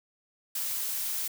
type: noise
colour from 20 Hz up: blue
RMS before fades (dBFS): -32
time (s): 0.55-1.28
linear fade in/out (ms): 5
effects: none